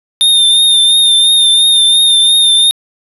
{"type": "tone with vibrato", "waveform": "square", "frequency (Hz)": 3632, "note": "A#7", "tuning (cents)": -46, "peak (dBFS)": -6, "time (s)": [0.21, 2.71], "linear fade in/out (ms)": 0, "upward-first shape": "triangle", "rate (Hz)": 2.9, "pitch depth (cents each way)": 41, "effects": ["resampled to 32000 Hz", "7-bit"]}